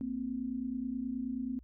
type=tone pair together; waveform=sine; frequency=231.7 / 261.1 Hz; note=A#3 / C4; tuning=-10 / -3 cents; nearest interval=major second; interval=207 cents; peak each=-38 / -35 dBFS; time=0.01-1.59 s; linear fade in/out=0 ms; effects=added 61 Hz sine -53 dBFS peak until 1.63 s